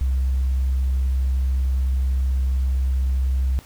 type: tone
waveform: sine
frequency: 65.41 Hz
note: C2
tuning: in tune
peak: -16 dBFS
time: 0.01-3.59 s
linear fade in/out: 0 ms
effects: tanh soft clip ceiling -15 dBFS + pink hiss -48 dBFS RMS until 3.65 s